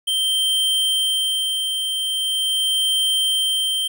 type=tone with tremolo; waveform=square; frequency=3136 Hz; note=G7; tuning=in tune; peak=-17 dBFS; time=0.07-3.88 s; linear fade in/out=10 ms; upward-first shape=sine; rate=0.42 Hz; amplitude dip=40%; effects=9-bit